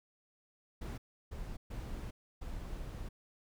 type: noise bursts at uneven times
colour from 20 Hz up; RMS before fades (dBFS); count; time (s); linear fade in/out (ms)
brown; -42; 4; 0.81-0.98 / 1.31-1.57 / 1.7-2.11 / 2.41-3.09; 10
effects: none